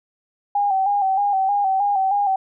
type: tone with vibrato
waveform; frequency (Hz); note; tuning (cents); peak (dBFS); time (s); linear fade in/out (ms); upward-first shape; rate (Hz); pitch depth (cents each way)
sine; 790; G5; +13; -16; 0.55-2.36; 5; square; 3.2; 51
effects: none